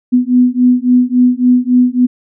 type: beating tone pair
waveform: sine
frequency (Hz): 246.9 / 250.5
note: B3 / B3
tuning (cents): 0 / +25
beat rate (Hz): 3.6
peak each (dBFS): -10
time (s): 0.12-2.07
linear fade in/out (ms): 20
effects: none